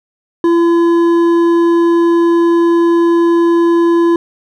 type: tone with hard clipping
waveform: triangle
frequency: 338.8 Hz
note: E4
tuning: 48 cents sharp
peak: -9 dBFS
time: 0.44-4.16 s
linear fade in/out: 2 ms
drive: 11 dB
effects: none